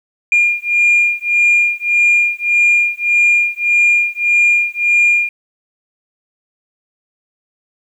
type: beating tone pair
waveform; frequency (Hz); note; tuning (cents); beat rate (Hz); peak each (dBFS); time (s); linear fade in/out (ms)
sine; 2411 / 2412.7; D7 / D7; +45 / +46; 1.7; -12; 0.32-5.29; 2
effects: tanh soft clip ceiling -5 dBFS + 8-bit